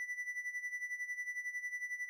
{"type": "tone with tremolo", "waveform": "triangle", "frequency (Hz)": 1975.5, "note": "B6", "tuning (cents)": 0, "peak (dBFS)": -34, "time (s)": [0, 2.09], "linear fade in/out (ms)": 0, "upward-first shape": "sine", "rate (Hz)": 11, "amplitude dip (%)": 75, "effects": []}